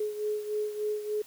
sine beating tone pair, 421.9 / 425.3 Hz, G#4 / G#4, +27 / +41 cents, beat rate 3.4 Hz, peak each -30 / -36 dBFS, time 0-1.22 s, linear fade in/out 5 ms, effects white hiss -53 dBFS RMS until 1.26 s

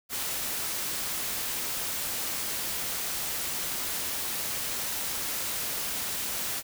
white noise, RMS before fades -32 dBFS, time 0.09-6.63 s, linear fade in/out 50 ms, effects none

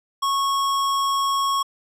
square tone, 1100 Hz, C#6, 14 cents flat, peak -20 dBFS, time 0.22-1.63 s, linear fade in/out 10 ms, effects low-pass 11000 Hz 12 dB/octave

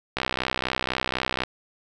click train, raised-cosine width 0.3 ms, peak -8 dBFS, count 82, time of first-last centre 0.17-1.436 s, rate 64 Hz, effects none

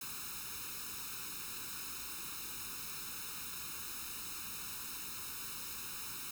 white noise with comb filter, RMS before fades -44 dBFS, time 0.01-6.31 s, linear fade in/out 5 ms, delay 0.76 ms, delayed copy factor +1, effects none

